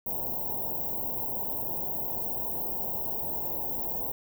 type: band-stop noise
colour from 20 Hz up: white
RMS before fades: -32 dBFS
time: 0.06-4.12 s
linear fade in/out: 5 ms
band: 970 to 14000 Hz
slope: 96 dB/octave
effects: none